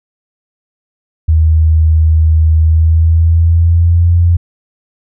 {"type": "tone with pitch glide", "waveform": "sine", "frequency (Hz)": [79.4, 86.09], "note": ["D#2", "F2"], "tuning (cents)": [36, -24], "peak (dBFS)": -5, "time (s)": [1.28, 4.37], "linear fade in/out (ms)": 10, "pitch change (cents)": 140, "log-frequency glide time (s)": [2.58, 4.11], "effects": []}